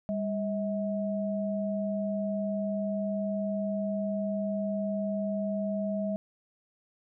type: tone pair together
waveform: sine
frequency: 200.4 / 640 Hz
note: G3 / D#5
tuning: +38 / +49 cents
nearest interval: octave + minor sixth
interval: 2011 cents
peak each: -30 / -32 dBFS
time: 0.09-6.16 s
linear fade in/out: 0 ms
effects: none